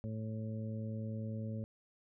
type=harmonic tone; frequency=110 Hz; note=A2; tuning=in tune; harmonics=1 / 2 / 3 / 4 / 5; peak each=-39 / -42 / -56 / -53 / -50 dBFS; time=0.04-1.64 s; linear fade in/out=0 ms; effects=none